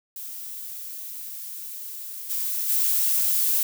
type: noise with level steps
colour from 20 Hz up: violet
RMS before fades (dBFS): -36 / -27 / -22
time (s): 0.16-3.63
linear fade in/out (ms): 2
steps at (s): 2.29 / 2.68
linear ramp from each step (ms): 20
effects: none